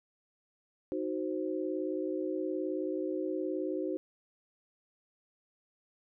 sine chord, C diminished, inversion first, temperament equal, 311.1 / 370 / 523.3 Hz, Eb4 / Gb4 / C5, 0 / 0 / 0 cents, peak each -35 / -35 / -38 dBFS, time 0.92-3.97 s, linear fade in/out 0 ms, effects none

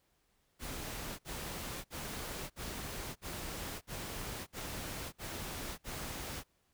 pink noise bursts, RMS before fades -42 dBFS, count 9, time 0.59-6.438 s, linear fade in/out 50 ms, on 600 ms, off 56 ms, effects pink hiss -75 dBFS RMS until 6.73 s

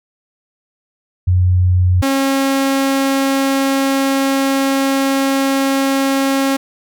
sine / sawtooth tone pair in turn, 90.7 / 271.8 Hz, F#2 / C#4, -34 / -34 cents, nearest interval octave + perfect fifth, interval 1900 cents, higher second, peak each -9 dBFS, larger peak neither, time 1.27-2.02 / 2.02-6.57 s, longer second, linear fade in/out 10 ms, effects none

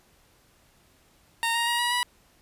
15% pulse tone with pitch steps, 922 / 935.4 / 949 / 962.8 / 976.8 Hz, A#5 / A#5 / A#5 / B5 / B5, -19 / +6 / +31 / -44 / -19 cents, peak -17 dBFS, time 1.43-2.03 s, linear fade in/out 0 ms, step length 120 ms, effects pink hiss -61 dBFS RMS until 2.41 s + resampled to 32000 Hz

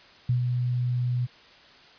sine tone with ADSR envelope, 123.47 Hz, B2, in tune, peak -19 dBFS, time 0.29-1.27 s, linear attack 5 ms, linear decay 110 ms, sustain -4 dB, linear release 26 ms, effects white hiss -52 dBFS RMS until 1.98 s + resampled to 11025 Hz

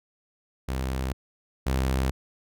sawtooth tone pair in turn, 65.3 / 65.55 Hz, C2 / C2, -3 / +4 cents, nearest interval unison, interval 7 cents, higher second, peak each -23 / -19 dBFS, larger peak second, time 0.68-1.13 / 1.66-2.11 s, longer neither, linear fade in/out 10 ms, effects none

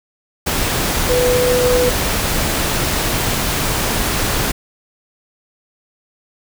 sine tone in noise, 496 Hz, B4, 7 cents sharp, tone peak -13 dBFS, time 1.09-1.9 s, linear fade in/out 10 ms, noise pink, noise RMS -18 dBFS, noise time 0.46-4.52 s, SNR +2 dB, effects none

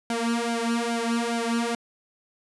sawtooth tone with flanger, 233.1 Hz, A#3, in tune, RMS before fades -26 dBFS, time 0.1-1.75 s, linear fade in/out 2 ms, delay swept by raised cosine 1.3 to 3.6 ms, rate 2.4 Hz, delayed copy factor +0.8, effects resampled to 24000 Hz

